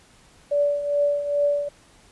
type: tone with tremolo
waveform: sine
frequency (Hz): 578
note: D5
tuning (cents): -28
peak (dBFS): -16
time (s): 0.51-1.69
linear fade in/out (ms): 10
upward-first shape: triangle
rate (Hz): 2.4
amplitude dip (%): 70
effects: pink hiss -54 dBFS RMS until 2.11 s + resampled to 24000 Hz